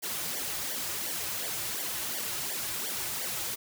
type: noise with flanger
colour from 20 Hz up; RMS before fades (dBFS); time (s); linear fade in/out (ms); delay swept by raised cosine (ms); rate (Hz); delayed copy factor
white; -34; 0.02-3.56; 20; 0.76 to 4.46; 2.8; -0.95
effects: none